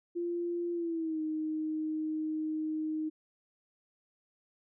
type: tone with pitch glide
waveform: sine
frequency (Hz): 345.7 to 311.6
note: F4 to D#4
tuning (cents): -18 to +3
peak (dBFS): -31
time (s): 0.15-3.1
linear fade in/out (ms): 20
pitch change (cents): -179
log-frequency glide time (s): 0.73-1.21
effects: none